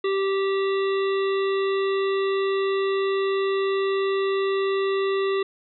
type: harmonic tone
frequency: 390.1 Hz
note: G4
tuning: 8 cents flat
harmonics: 1 / 3 / 5 / 7 / 9 / 10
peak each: -21 / -31 / -35 / -38 / -40 / -41 dBFS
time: 0.04-5.43 s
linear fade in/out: 5 ms
effects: none